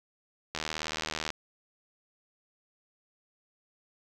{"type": "click train", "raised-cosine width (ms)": 0.2, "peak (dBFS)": -15, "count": 60, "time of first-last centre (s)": [0.55, 1.304], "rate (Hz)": 78.3, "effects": []}